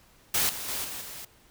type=noise with level steps; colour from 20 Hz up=white; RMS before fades=-25 / -36 / -32 / -37 / -41 dBFS; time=0.34-1.25 s; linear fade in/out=5 ms; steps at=0.49 / 0.68 / 0.84 / 1.01 s; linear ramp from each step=5 ms; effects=pink hiss -59 dBFS RMS until 1.5 s